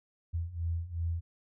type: beating tone pair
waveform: sine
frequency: 82.41 / 85.11 Hz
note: E2 / F2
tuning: 0 / -44 cents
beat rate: 2.7 Hz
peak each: -36 / -33 dBFS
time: 0.33-1.21 s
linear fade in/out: 20 ms
effects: none